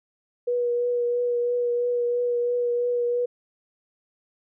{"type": "tone with vibrato", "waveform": "sine", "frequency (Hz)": 483.6, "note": "B4", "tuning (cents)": -36, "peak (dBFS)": -21, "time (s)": [0.47, 3.26], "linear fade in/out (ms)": 10, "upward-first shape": "triangle", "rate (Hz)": 3, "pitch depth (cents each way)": 19, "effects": []}